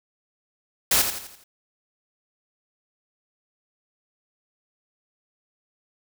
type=noise with echo; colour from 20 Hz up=white; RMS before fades=-19 dBFS; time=0.91-1.02 s; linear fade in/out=5 ms; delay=84 ms; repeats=5; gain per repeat=-7 dB; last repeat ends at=1.44 s; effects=none